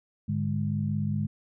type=tone cluster; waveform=sine; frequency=104 / 149.2 / 205.9 Hz; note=G#2 / D3 / G#3; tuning=+3 / +28 / -15 cents; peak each=-30 dBFS; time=0.28-1.27 s; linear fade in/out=10 ms; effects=none